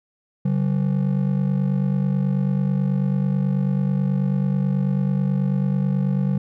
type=ring-modulated tone; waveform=triangle; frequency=164.81 Hz; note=E3; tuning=in tune; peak=-13 dBFS; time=0.45-6.38 s; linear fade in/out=5 ms; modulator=24.6 Hz; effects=none